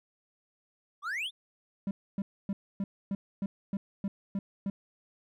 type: exponential sweep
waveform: triangle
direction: up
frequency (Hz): 1104 to 3729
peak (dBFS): -30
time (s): 1.02-1.31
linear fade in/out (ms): 50
type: tone bursts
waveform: triangle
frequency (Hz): 197.1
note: G3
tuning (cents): +10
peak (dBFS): -27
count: 10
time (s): 1.87-4.7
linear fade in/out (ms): 2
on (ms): 40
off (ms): 270
effects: none